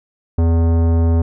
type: tone with tanh clipping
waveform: sine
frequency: 83.1 Hz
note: E2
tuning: 15 cents sharp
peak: -13 dBFS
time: 0.38-1.22 s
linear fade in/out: 5 ms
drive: 17 dB
effects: none